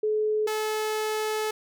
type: tone pair in turn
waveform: sine / sawtooth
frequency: 428.3 / 431.5 Hz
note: A4 / A4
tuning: -47 / -34 cents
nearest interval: unison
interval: 13 cents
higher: second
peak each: -22 dBFS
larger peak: neither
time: 0.03-0.47 / 0.47-1.51 s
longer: second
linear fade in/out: 5 ms
effects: none